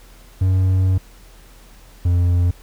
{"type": "tone pair in turn", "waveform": "triangle", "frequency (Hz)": [93.6, 87.97], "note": ["F#2", "F2"], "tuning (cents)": [20, 13], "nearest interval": "minor second", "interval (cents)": 107, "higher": "first", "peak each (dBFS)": -11, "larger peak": "neither", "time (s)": [[0.41, 0.98], [2.05, 2.51]], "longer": "first", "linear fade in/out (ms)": 5, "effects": ["added 41 Hz sine -43 dBFS peak until 2.62 s", "pink hiss -49 dBFS RMS until 2.62 s"]}